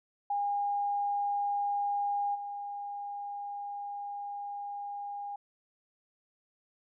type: tone with level steps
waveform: sine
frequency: 812 Hz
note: G#5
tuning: 39 cents flat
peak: -28 / -36 dBFS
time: 0.3-5.36 s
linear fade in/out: 5 ms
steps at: 2.34 s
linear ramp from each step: 20 ms
effects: none